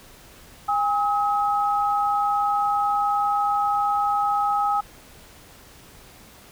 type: tone pair together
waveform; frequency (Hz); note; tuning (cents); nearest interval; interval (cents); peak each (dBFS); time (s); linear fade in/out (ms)
sine; 815 / 1275.4; G#5 / D#6; -33 / +42; minor sixth; 775; -21 / -23; 0.68-4.81; 10
effects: pink hiss -48 dBFS RMS until 6.51 s